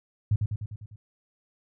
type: tone with echo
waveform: sine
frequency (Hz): 105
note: G#2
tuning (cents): +19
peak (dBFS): -19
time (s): 0.31-0.36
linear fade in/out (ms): 5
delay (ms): 100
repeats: 6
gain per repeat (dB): -4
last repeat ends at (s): 0.96
effects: none